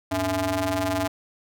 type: ring-modulated tone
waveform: sawtooth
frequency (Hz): 185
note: F#3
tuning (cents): 0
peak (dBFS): -16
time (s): 0.11-1.08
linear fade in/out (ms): 10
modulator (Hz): 473
effects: none